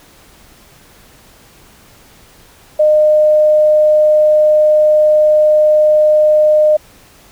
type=tone; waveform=sine; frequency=610 Hz; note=D#5; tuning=34 cents flat; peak=-6 dBFS; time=2.79-6.77 s; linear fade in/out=10 ms; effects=pink hiss -44 dBFS RMS until 7.31 s